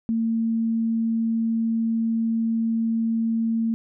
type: tone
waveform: sine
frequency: 226.7 Hz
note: A#3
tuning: 48 cents flat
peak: -20 dBFS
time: 0.09-3.74 s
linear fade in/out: 0 ms
effects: none